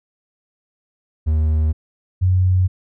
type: tone pair in turn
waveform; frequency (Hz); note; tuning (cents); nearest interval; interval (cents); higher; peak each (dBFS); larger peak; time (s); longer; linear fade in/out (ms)
triangle / sine; 77.78 / 92.23; D#2 / F#2; 0 / -5; minor third; 295; second; -12; neither; 1.26-1.73 / 2.21-2.68; neither; 20
effects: none